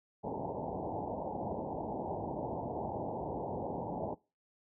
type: low-pass noise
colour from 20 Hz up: white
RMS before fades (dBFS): -38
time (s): 0.23-4.15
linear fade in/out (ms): 20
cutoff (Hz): 920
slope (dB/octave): 96
effects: noise-tail reverb RT60 0.3 s tail -23 dB re dry + high-pass 80 Hz 12 dB/octave